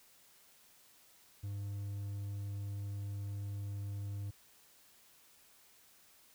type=tone; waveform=triangle; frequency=100.7 Hz; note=G2; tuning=47 cents sharp; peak=-36 dBFS; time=1.43-4.31 s; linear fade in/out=10 ms; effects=white hiss -64 dBFS RMS until 6.34 s